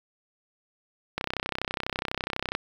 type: click train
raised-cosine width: 0.3 ms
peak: -12 dBFS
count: 45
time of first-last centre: 1.18-2.551 s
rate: 32.1 Hz
effects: 7-bit